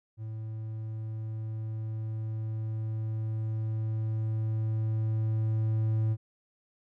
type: tone with level ramp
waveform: triangle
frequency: 110 Hz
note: A2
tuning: in tune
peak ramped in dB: -33 to -22 dBFS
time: 0.17-6.17 s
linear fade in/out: 50 ms
effects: none